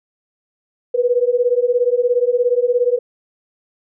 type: beating tone pair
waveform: sine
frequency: 480.3 / 497.3 Hz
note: B4 / B4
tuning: -48 / +12 cents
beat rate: 17 Hz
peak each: -16 dBFS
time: 0.94-2.99 s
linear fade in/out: 10 ms
effects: none